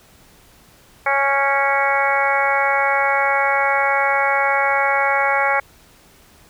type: harmonic tone with a mistuned harmonic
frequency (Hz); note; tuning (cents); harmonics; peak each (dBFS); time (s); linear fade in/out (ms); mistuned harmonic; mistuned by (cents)
277.2; C#4; 0; 2 / 3 / 4 / 5 / 6 / 7 / 8; -23 / -20 / -24 / -23 / -25 / -24 / -22; 1.06-5.6; 5; 6; -17
effects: pink hiss -50 dBFS RMS until 6.49 s